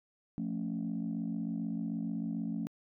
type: chord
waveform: sine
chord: F augmented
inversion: none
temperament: equal with one note detuned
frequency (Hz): 174.61 / 221.3 / 277.2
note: F3 / A3 / C#4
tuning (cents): 0 / +10 / 0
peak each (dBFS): -37 / -35 / -38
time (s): 0.38-2.67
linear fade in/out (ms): 0
effects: tanh soft clip ceiling -27 dBFS